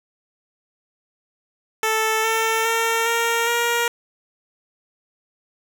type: tone with pitch steps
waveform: 10% pulse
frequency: 440 / 447.7 / 455.5 / 463.5 / 471.6 Hz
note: A4 / A4 / A#4 / A#4 / A#4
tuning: 0 / +30 / -40 / -10 / +20 cents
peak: -10 dBFS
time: 1.83-3.88 s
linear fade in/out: 2 ms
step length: 410 ms
effects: none